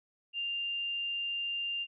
sine tone, 2794 Hz, F7, in tune, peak -32 dBFS, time 0.33-1.87 s, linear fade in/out 50 ms, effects none

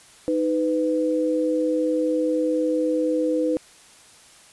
sine tone pair together, 311.9 / 500 Hz, D#4 / B4, +4 / +21 cents, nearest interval minor sixth, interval 817 cents, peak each -22 dBFS, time 0.28-3.57 s, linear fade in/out 0 ms, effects white hiss -50 dBFS RMS until 4.52 s + resampled to 24000 Hz

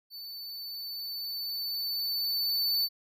square tone with level ramp, 4508 Hz, C#8, 28 cents sharp, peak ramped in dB -41 to -25 dBFS, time 0.1-2.89 s, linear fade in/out 50 ms, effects none

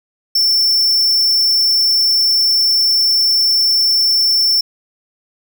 square tone, 5390 Hz, E8, 38 cents sharp, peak -11 dBFS, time 0.35-4.61 s, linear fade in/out 5 ms, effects none

